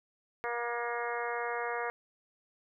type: harmonic tone with a mistuned harmonic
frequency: 238 Hz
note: A#3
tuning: 36 cents sharp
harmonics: 2 / 3 / 4 / 5 / 6 / 7 / 8 / 9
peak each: -37 / -39 / -40 / -41 / -42 / -42 / -43 / -44 dBFS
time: 0.44-1.9 s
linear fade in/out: 0 ms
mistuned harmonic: 8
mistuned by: -23 cents
effects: none